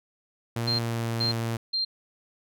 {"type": "tone with pitch glide", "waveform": "sawtooth", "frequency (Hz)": [116.6, 114.99], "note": ["A#2", "A#2"], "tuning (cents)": [1, -23], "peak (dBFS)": -23, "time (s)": [0.56, 1.57], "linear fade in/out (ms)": 5, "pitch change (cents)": -24, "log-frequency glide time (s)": [0.79, 1.14]}
{"type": "tone bursts", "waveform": "sine", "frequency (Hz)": 4178, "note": "C8", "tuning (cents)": -3, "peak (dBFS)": -24, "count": 3, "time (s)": [0.67, 1.85], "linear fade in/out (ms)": 10, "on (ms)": 120, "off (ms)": 410}
{"effects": []}